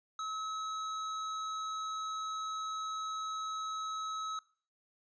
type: tone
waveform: square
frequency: 1288 Hz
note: E6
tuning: 41 cents flat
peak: -37 dBFS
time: 0.19-4.39 s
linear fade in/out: 2 ms
effects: noise-tail reverb RT60 0.5 s tail -21 dB re dry + resampled to 16000 Hz